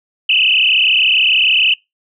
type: tone with frequency modulation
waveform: sine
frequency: 2794 Hz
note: F7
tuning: in tune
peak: -9 dBFS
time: 0.29-1.74 s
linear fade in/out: 5 ms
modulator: 33.4 Hz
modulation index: 7.9
effects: noise-tail reverb RT60 0.2 s tail -24 dB re dry